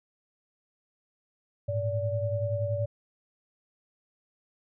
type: tone cluster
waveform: sine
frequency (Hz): 103.1 / 113.6 / 577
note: G#2 / A#2 / D5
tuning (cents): -12 / -44 / -31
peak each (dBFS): -30 / -34 / -30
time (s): 1.68-2.86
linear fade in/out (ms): 10
effects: none